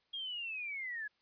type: linear sweep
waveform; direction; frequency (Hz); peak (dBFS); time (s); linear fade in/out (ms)
sine; down; 3275 to 1661.2; -38; 0.13-1.08; 10
effects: white hiss -75 dBFS RMS until 1.21 s + resampled to 11025 Hz